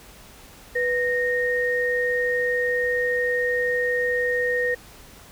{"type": "tone pair together", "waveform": "sine", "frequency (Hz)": [492.8, 1853], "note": ["B4", "A#6"], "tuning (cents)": [-4, -11], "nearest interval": "octave + major seventh", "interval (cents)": 2293, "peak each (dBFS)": -23, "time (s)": [0.75, 4.75], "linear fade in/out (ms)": 10, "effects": ["added 50 Hz sine -52 dBFS peak until 5.31 s", "pink hiss -47 dBFS RMS until 5.31 s"]}